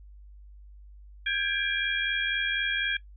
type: tone cluster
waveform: sine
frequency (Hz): 1594 / 1678 / 2372 / 3286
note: G6 / G#6 / D7 / G#7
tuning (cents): +28 / +17 / +17 / -19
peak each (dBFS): -31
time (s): 1.26-2.97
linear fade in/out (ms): 5
effects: noise-tail reverb RT60 0.1 s tail -19 dB re dry + added 50 Hz sine -46 dBFS peak until 3.16 s